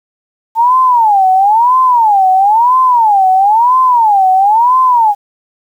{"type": "tone with vibrato", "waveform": "sine", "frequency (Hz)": 880, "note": "A5", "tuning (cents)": 0, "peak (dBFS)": -5, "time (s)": [0.55, 5.15], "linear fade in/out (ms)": 50, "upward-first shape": "sine", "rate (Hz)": 1, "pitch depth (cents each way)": 280, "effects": ["7-bit"]}